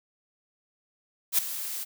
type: noise with ADSR envelope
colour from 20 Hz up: blue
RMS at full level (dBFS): -20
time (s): 1.32-1.85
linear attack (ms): 65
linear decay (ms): 4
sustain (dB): -14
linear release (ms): 24
effects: none